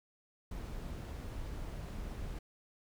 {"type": "noise", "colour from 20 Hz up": "brown", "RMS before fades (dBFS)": -42, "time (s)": [0.51, 2.39], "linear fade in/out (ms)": 5, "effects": []}